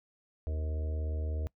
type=harmonic tone with a mistuned harmonic; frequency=76.8 Hz; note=D#2; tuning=22 cents flat; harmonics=1 / 3 / 4 / 5 / 6 / 7 / 8; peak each=-31 / -51 / -50 / -53 / -47 / -53 / -50 dBFS; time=0.47-1.47 s; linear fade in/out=0 ms; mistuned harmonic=8; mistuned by=+57 cents; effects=noise-tail reverb RT60 0.1 s tail -23 dB re dry